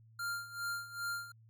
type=tone with tremolo; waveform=square; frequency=1395 Hz; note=F6; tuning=2 cents flat; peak=-35 dBFS; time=0.19-1.32 s; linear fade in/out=5 ms; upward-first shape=sine; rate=2.5 Hz; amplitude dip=80%; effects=added 112 Hz sine -58 dBFS peak until 1.49 s + MP3 96 kbps